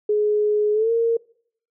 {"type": "tone with pitch glide", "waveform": "sine", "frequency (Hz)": [420.2, 460.9], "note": ["G#4", "A#4"], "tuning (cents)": [20, -20], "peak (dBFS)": -16, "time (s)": [0.09, 1.17], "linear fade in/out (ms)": 5, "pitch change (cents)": 160, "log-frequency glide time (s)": [0.73, 0.91], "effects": ["noise-tail reverb RT60 0.6 s tail -23 dB re dry"]}